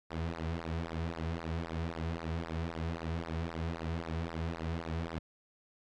sawtooth tone with flanger, 82.41 Hz, E2, in tune, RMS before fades -37 dBFS, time 0.1-5.19 s, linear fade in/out 10 ms, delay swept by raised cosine 0.3 to 3.7 ms, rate 3.8 Hz, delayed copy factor -0.95, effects low-pass 4000 Hz 12 dB/octave

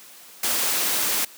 white noise, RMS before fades -23 dBFS, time 0.43-1.25 s, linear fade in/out 5 ms, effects white hiss -46 dBFS RMS until 1.37 s + high-pass 200 Hz 12 dB/octave

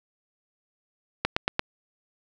click train, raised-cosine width 0.3 ms, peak -6 dBFS, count 4, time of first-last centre 1.25-1.594 s, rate 8.72 Hz, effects none

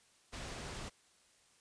pink low-pass noise, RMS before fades -45 dBFS, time 0.32-0.9 s, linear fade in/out 20 ms, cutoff 8500 Hz, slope 12 dB/octave, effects white hiss -68 dBFS RMS until 1.6 s + resampled to 22050 Hz

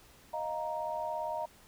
sine chord, Eb suspended second, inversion none, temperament just, 622.3 / 700 / 933.4 Hz, Eb5 / F5 / Bb5, 0 / +4 / +2 cents, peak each -37 / -40 / -36 dBFS, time 0.33-1.46 s, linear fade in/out 10 ms, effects pink hiss -59 dBFS RMS until 1.67 s

